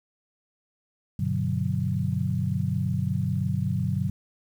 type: chord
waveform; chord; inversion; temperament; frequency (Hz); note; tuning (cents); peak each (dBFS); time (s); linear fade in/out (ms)
sine; G major seventh; none; equal; 98 / 123.47 / 146.83 / 185; G2 / B2 / D3 / F#3; 0 / 0 / 0 / 0; -29; 1.19-4.1; 5
effects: 9-bit